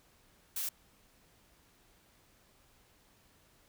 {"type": "noise", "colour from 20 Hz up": "blue", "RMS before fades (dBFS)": -36, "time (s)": [0.56, 0.69], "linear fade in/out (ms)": 5, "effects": ["pink hiss -66 dBFS RMS until 3.68 s"]}